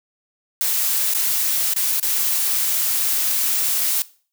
blue noise with dropouts, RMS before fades -20 dBFS, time 0.61-4.02 s, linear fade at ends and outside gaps 0 ms, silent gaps 1.137-1.148 / 1.736-1.762 / 1.998-2.028 s, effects noise-tail reverb RT60 0.4 s tail -19 dB re dry

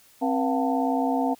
sine tone cluster, 265.6 / 481.7 / 693 / 752 / 890 Hz, C4 / B4 / F5 / F#5 / A5, +26 / -43 / -14 / +28 / +20 cents, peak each -24 / -31 / -28 / -30 / -30 dBFS, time 0.21-1.35 s, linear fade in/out 20 ms, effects white hiss -56 dBFS RMS until 1.39 s

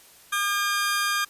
sawtooth tone pair together, 1208.8 / 1612 Hz, D6 / G6, +50 / +48 cents, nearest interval perfect fourth, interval 498 cents, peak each -22 dBFS, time 0.32-1.25 s, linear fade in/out 10 ms, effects white hiss -52 dBFS RMS until 1.29 s + resampled to 32000 Hz

